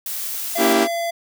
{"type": "noise", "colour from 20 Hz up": "blue", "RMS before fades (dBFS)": -27, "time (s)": [0.06, 0.73], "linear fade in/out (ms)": 2}
{"type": "tone", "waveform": "square", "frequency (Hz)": 679, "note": "F5", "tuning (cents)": -49, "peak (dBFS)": -22, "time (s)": [0.55, 1.11], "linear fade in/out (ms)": 10}
{"type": "chord", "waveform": "sawtooth", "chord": "A# diminished seventh", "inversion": "none", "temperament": "equal with one note detuned", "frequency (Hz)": [233.1, 283.2, 329.6, 392], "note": ["A#3", "C#4", "E4", "G4"], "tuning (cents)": [0, 37, 0, 0], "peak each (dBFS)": [-18, -19, -16, -15], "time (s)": [0.57, 0.88], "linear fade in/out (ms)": 50}
{"effects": []}